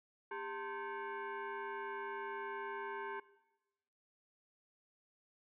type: tone with frequency modulation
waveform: sine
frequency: 249.6 Hz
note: B3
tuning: 19 cents sharp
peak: -40 dBFS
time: 0.31-3.2 s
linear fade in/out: 5 ms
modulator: 650 Hz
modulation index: 2.3
effects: noise-tail reverb RT60 1.0 s tail -19 dB re dry